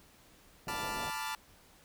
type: low-pass noise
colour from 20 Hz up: white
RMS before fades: -44 dBFS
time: 0.67-1.1 s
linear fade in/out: 0 ms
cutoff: 800 Hz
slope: 96 dB/octave
type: chord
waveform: sawtooth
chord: B half-diminished seventh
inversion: third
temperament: equal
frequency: 880 / 987.8 / 1174.7 / 1396.9 Hz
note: A5 / B5 / D6 / F6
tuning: 0 / 0 / 0 / 0 cents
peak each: -35 / -39 / -39 / -39 dBFS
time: 0.68-1.35 s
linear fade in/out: 2 ms
effects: pink hiss -61 dBFS RMS until 1.84 s